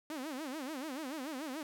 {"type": "tone with vibrato", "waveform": "sawtooth", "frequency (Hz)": 285.2, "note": "C#4", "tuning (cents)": 49, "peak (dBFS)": -35, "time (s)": [0.1, 1.63], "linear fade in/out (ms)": 2, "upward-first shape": "sine", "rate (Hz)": 6.9, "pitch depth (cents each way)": 220, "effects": []}